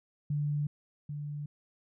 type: tone pair in turn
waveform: sine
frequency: 146.83 / 146.83 Hz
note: D3 / D3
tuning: 0 / 0 cents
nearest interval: unison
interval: 0 cents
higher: neither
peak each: -28 / -35 dBFS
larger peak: first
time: 0.3-0.67 / 1.09-1.46 s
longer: neither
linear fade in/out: 5 ms
effects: none